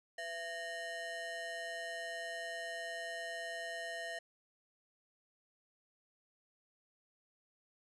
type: ring-modulated tone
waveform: square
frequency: 587.3 Hz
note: D5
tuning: in tune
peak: -38 dBFS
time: 0.18-4.19 s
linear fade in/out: 5 ms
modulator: 1260 Hz
effects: resampled to 24000 Hz + 13-bit